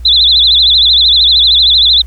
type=tone with vibrato; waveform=sine; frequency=3729 Hz; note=A#7; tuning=in tune; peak=-4 dBFS; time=0.05-2.02 s; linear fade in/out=5 ms; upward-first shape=sine; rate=13 Hz; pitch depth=170 cents each way; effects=added 60 Hz sine -23 dBFS peak until 2.06 s + pink hiss -47 dBFS RMS until 2.06 s